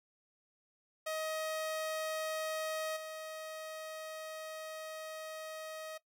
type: tone with level steps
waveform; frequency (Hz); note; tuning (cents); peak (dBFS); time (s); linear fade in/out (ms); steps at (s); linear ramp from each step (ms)
sawtooth; 630; D#5; +21; -32 / -39; 1.06-5.98; 10; 2.96; 10
effects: noise-tail reverb RT60 0.1 s tail -17 dB re dry